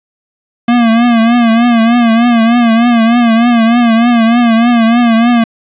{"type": "tone with vibrato", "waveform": "square", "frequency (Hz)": 233.1, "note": "A#3", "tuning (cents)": 0, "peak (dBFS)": -6, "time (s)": [0.68, 5.44], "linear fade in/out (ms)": 5, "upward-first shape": "triangle", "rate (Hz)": 3.3, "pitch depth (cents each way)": 86, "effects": ["resampled to 8000 Hz", "7-bit"]}